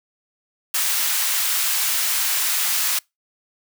white high-pass noise, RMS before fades -21 dBFS, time 0.74-2.99 s, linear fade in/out 5 ms, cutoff 1100 Hz, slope 12 dB/octave, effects noise-tail reverb RT60 0.2 s tail -26 dB re dry

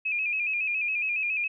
sine tone with vibrato, 2489 Hz, D#7, in tune, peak -25 dBFS, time 0.05-1.48 s, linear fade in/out 10 ms, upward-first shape square, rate 7.2 Hz, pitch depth 55 cents each way, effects none

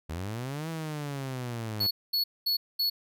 sawtooth linear two-way sweep, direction up then down, 74.7 to 164.81 to 100.4 Hz, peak -29 dBFS, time 0.09-1.87 s, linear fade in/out 10 ms, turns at 0.69 s
square tone bursts, 4392 Hz, C#8, 17 cents flat, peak -25 dBFS, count 4, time 1.8-2.9 s, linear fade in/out 10 ms, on 110 ms, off 220 ms
effects none

